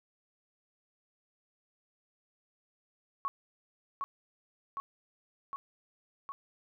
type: tone with echo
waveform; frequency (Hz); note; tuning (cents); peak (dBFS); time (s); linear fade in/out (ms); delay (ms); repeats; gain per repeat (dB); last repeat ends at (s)
sine; 1108.7; C#6; 0; -30; 3.25-3.28; 0; 760; 4; -2; 6.32
effects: none